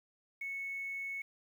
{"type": "tone with quantisation", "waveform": "sine", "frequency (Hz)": 2206, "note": "C#7", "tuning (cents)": -9, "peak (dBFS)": -37, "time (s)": [0.41, 1.22], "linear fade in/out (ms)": 5, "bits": 10, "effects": []}